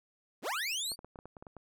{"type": "linear sweep", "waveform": "25% pulse", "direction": "up", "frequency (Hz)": [131.2, 4699], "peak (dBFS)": -29, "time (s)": [0.42, 0.96], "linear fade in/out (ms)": 50}
{"type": "clicks", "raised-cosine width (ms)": 1, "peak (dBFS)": -33, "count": 10, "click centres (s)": [0.918, 0.991, 1.046, 1.158, 1.189, 1.256, 1.368, 1.425, 1.468, 1.567]}
{"effects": []}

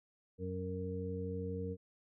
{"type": "harmonic tone", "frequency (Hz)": 92.4, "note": "F#2", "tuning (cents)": -2, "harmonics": [1, 2, 3, 5], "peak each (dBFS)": [-41, -43, -47, -41], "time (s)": [0.38, 1.77], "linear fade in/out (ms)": 50, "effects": []}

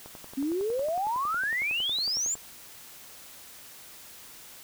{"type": "click train", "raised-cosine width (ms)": 1, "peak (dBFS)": -30, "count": 26, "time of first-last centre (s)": [0.06, 2.354], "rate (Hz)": 10.9}
{"type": "exponential sweep", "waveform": "sine", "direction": "up", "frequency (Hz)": [261.6, 7459], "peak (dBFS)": -26, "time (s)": [0.37, 2.35], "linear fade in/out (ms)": 10}
{"effects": ["white hiss -48 dBFS RMS until 4.63 s"]}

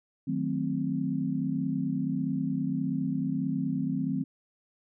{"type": "chord", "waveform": "sine", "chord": "D# diminished seventh", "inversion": "none", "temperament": "equal", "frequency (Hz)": [155.56, 185, 220, 261.6], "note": ["D#3", "F#3", "A3", "C4"], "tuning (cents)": [0, 0, 0, 0], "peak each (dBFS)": [-33, -33, -35, -30], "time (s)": [0.27, 4.24], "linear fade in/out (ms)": 10, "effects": []}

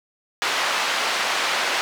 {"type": "band-pass noise", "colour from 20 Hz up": "pink", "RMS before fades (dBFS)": -23, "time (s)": [0.42, 1.81], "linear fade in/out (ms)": 0, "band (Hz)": [820, 4600], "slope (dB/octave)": 12, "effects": []}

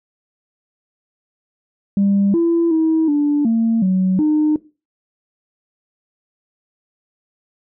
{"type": "tone with pitch steps", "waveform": "sine", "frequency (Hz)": [199.1, 336.5, 320.3, 292.1, 227.2, 186.8, 304.7], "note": ["G3", "E4", "E4", "D4", "A#3", "F#3", "D#4"], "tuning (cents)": [27, 36, -50, -9, -44, 17, -36], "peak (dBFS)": -11, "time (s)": [1.97, 4.56], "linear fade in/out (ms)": 2, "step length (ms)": 370, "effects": ["noise-tail reverb RT60 0.3 s tail -19 dB re dry", "tanh soft clip ceiling -9 dBFS"]}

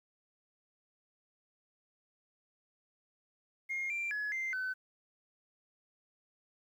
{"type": "tone with pitch steps", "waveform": "sine", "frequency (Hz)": [2135, 2363, 1693, 2087, 1516], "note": ["C7", "D7", "G#6", "C7", "F#6"], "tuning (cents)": [34, 10, 33, -5, 42], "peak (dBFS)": -32, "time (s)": [3.69, 4.74], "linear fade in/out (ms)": 20, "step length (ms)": 210, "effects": ["tanh soft clip ceiling -31 dBFS", "11-bit"]}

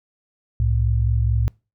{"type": "tone pair together", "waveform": "sine", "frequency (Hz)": [65.41, 110], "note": ["C2", "A2"], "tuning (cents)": [0, 0], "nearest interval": "major sixth", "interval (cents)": 900, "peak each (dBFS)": -19, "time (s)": [0.6, 1.48], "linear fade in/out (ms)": 0, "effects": ["noise-tail reverb RT60 0.3 s tail -26 dB re dry"]}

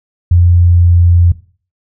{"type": "tone with pitch glide", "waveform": "sine", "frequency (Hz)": [87.31, 86.76], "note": ["F2", "F2"], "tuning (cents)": [0, -11], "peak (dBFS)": -4, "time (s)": [0.31, 1.32], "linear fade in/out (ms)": 5, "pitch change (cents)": -11, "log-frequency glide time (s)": [0.52, 0.95], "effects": ["noise-tail reverb RT60 0.4 s tail -17 dB re dry"]}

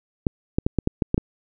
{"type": "clicks", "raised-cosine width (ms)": 3, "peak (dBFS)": -6, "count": 8, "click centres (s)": [0.268, 0.585, 0.665, 0.787, 0.874, 1.022, 1.144, 1.179], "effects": []}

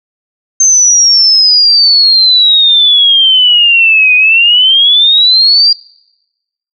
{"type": "exponential two-way sweep", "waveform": "sine", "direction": "down then up", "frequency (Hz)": [6320, 2476, 4804], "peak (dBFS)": -3, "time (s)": [0.6, 5.73], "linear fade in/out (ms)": 5, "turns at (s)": 4.15, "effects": ["noise-tail reverb RT60 1.0 s tail -26 dB re dry"]}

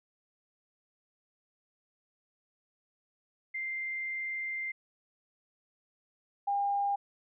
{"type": "tone pair in turn", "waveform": "sine", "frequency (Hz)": [2093, 804.2], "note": ["C7", "G5"], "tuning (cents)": [0, 44], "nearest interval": "octave + perfect fourth", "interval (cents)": 1656, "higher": "first", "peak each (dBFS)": [-33, -27], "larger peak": "second", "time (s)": [[3.54, 4.72], [6.47, 6.96]], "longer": "first", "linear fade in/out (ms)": 10, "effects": []}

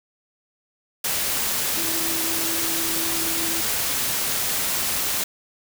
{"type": "tone in noise", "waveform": "sine", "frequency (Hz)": 329.6, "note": "E4", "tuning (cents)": 0, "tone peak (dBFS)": -32, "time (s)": [1.77, 3.61], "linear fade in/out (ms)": 5, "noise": "white", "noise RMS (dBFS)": -24, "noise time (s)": [1.04, 5.24], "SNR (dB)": -11, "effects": []}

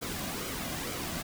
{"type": "noise with flanger", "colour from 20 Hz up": "pink", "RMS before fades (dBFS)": -36, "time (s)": [0.01, 1.23], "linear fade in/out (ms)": 20, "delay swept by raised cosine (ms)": [1.1, 2.3], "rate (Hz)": 2.2, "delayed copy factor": -0.55, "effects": []}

